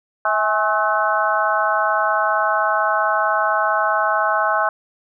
harmonic tone with a mistuned harmonic, 215.6 Hz, A3, 35 cents flat, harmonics 3 / 4 / 5 / 6 / 7, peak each -22 / -22 / -22 / -22 / -22 dBFS, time 0.25-4.69 s, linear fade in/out 2 ms, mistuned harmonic 4, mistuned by -61 cents, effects none

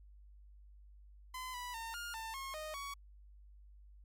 sawtooth tone with pitch steps, 1021 / 984 / 909 / 1415 / 895 / 1081 / 619 / 1122 Hz, C6 / B5 / A#5 / F6 / A5 / C#6 / D#5 / C#6, -43 / -7 / -44 / +22 / +29 / -44 / -9 / +21 cents, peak -38 dBFS, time 1.34-2.94 s, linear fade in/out 5 ms, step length 200 ms, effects added 50 Hz sine -55 dBFS peak until 4.04 s + MP3 64 kbps

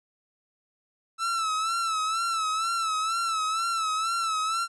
45% pulse tone with vibrato, 1318.5 Hz, E6, in tune, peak -25 dBFS, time 1.18-4.68 s, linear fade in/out 50 ms, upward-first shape sine, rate 2.1 Hz, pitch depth 67 cents each way, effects resampled to 24000 Hz

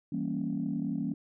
sine chord, E diminished seventh, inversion none, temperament equal, 164.81 / 196 / 233.1 / 277.2 Hz, E3 / G3 / Bb3 / Db4, 0 / 0 / 0 / 0 cents, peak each -36 / -35 / -34 / -34 dBFS, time 0.12-1.14 s, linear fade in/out 5 ms, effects tanh soft clip ceiling -21 dBFS

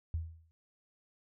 sine tone with exponential decay, 81.6 Hz, E2, 17 cents flat, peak -29 dBFS, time 0.14-0.51 s, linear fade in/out 0 ms, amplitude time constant 80 ms, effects none

